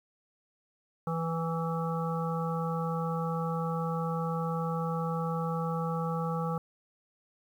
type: harmonic tone with a mistuned harmonic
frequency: 164.81 Hz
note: E3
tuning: in tune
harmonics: 1 / 3 / 5 / 7 / 8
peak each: -31 / -36 / -38 / -39 / -40 dBFS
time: 1.07-6.58 s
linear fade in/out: 2 ms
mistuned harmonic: 7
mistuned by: -15 cents
effects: 10-bit